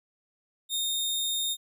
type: tone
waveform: sawtooth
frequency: 3674 Hz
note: A#7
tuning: 26 cents flat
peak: -24 dBFS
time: 0.69-1.57 s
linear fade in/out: 50 ms
effects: none